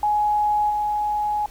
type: tone with level steps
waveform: sine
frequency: 838 Hz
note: G#5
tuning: 15 cents sharp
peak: -17 / -20 dBFS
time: 0.03-1.46 s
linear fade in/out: 2 ms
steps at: 0.69 s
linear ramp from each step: 20 ms
effects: added 51 Hz sine -43 dBFS peak until 1.5 s + pink hiss -48 dBFS RMS until 1.5 s